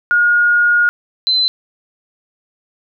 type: tone pair in turn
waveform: sine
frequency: 1433 / 4053 Hz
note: F6 / B7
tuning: +44 / +44 cents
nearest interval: octave + tritone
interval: 1800 cents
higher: second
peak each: -9 / -11 dBFS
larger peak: first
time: 0.11-0.89 / 1.27-1.48 s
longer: first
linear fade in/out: 0 ms
effects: none